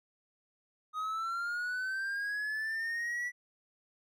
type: linear sweep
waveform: triangle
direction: up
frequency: 1244.5 to 1963 Hz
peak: -31 dBFS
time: 0.93-3.32 s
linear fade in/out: 50 ms
effects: none